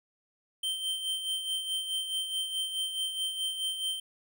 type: tone with tremolo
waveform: square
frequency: 3121 Hz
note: G7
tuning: 8 cents flat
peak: -29 dBFS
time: 0.63-4 s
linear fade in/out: 5 ms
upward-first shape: sine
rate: 4.7 Hz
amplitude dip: 55%
effects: none